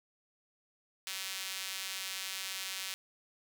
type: tone with high-pass filter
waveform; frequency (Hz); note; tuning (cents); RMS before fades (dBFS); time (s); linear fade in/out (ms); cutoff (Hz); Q
sawtooth; 190.8; G3; -47; -40; 1.07-2.94; 0; 2900; 0.95
effects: none